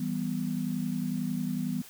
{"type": "chord", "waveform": "sine", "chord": "E minor", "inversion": "none", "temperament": "equal", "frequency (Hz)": [164.81, 196, 246.9], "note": ["E3", "G3", "B3"], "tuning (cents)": [0, 0, 0], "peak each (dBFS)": [-34, -33, -32], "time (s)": [0, 1.82], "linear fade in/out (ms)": 5, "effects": ["white hiss -50 dBFS RMS until 1.89 s"]}